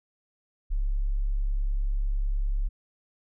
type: tone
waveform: sine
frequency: 34.65 Hz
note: C#1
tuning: in tune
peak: -23 dBFS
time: 0.7-2.69 s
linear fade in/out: 20 ms
effects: none